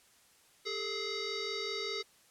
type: tone with frequency modulation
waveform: sine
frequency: 2095 Hz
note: C7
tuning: 2 cents sharp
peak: -34 dBFS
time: 0.65-2.03 s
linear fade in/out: 20 ms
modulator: 847 Hz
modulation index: 3.6
effects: white hiss -64 dBFS RMS until 2.3 s + low-pass 11000 Hz 12 dB/octave